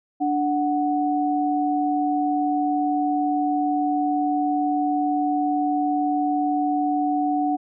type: tone pair together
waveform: sine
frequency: 293.7 / 740.1 Hz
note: D4 / F#5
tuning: 0 / 0 cents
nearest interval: octave + major third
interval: 1600 cents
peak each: -22 dBFS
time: 0.2-7.57 s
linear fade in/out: 20 ms
effects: none